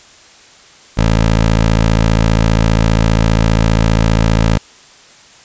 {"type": "tone", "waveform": "15% pulse", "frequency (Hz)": 55, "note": "A1", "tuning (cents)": 0, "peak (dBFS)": -3, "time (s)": [0.97, 4.58], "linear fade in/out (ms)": 10, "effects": ["white hiss -42 dBFS RMS until 5.44 s", "resampled to 16000 Hz"]}